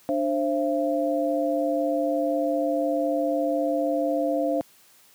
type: tone cluster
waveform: sine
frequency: 295.7 / 530 / 674 Hz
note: D4 / C5 / E5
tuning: +12 / +22 / +38 cents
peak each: -26 dBFS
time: 0.09-4.61 s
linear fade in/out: 0 ms
effects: white hiss -56 dBFS RMS until 5.14 s + high-pass 100 Hz 12 dB/octave